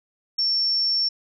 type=tone; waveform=sine; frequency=5440 Hz; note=F8; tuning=46 cents flat; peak=-19 dBFS; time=0.38-1.09 s; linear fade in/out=10 ms; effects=none

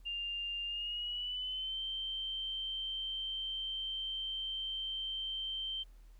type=tone with pitch glide; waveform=sine; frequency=2800 to 3125 Hz; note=F7 to G7; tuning=+4 to -6 cents; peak=-36 dBFS; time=0.05-5.84 s; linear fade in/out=20 ms; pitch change=+190 cents; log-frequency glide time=0.66-1.82 s; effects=added 40 Hz sine -53 dBFS peak until 6.19 s + pink hiss -72 dBFS RMS until 6.19 s

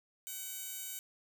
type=tone with high-pass filter; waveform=15% pulse; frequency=755 Hz; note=F#5; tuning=35 cents sharp; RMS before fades=-43 dBFS; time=0.27-0.99 s; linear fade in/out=0 ms; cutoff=7000 Hz; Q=0.63; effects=10-bit

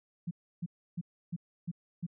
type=tone bursts; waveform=sine; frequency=171.6 Hz; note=F3; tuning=30 cents flat; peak=-32 dBFS; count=6; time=0.27-2.066 s; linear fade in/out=10 ms; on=41 ms; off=310 ms; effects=none

